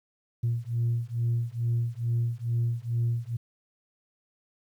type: beating tone pair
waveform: sine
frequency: 116.54 / 118.84 Hz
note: A#2 / A#2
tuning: 0 / +34 cents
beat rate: 2.3 Hz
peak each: -27 dBFS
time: 0.43-3.37 s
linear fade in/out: 10 ms
effects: tanh soft clip ceiling -20 dBFS + 10-bit